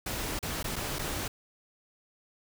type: noise with dropouts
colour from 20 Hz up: pink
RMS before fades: -34 dBFS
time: 0.06-1.28 s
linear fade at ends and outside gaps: 5 ms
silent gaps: 0.391-0.427 / 0.629-0.642 / 0.759-0.762 / 0.987-0.991 s
effects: none